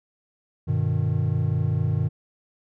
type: chord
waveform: triangle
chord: G augmented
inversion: none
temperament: just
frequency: 98 / 122.5 / 153.12 Hz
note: G2 / B2 / D#3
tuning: 0 / -14 / -27 cents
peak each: -23 dBFS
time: 0.67-2.09 s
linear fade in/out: 20 ms
effects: none